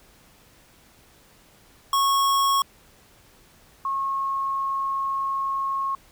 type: tone pair in turn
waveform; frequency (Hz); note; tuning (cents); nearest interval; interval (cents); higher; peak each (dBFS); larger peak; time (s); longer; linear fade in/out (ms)
square / sine; 1100 / 1088; C#6 / C#6; -14 / -33; unison; 19; first; -19 / -23; first; 1.93-2.62 / 3.85-5.95; second; 2
effects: pink hiss -55 dBFS RMS until 6.11 s